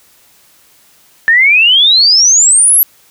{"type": "exponential sweep", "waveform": "sine", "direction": "up", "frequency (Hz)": [1760, 11860], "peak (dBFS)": -4, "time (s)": [1.28, 2.83], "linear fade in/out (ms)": 0, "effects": ["white hiss -47 dBFS RMS until 3.1 s"]}